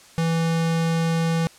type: tone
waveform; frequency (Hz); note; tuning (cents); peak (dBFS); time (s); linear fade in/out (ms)
square; 164.81; E3; 0; -20; 0.18-1.47; 0
effects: white hiss -49 dBFS RMS until 1.58 s + low-pass 9000 Hz 12 dB/octave